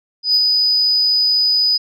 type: tone with ADSR envelope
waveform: sine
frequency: 4978 Hz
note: D#8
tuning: in tune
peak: -8 dBFS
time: 0.23-1.78 s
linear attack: 120 ms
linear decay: 40 ms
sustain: -3 dB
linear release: 17 ms
effects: tanh soft clip ceiling -7 dBFS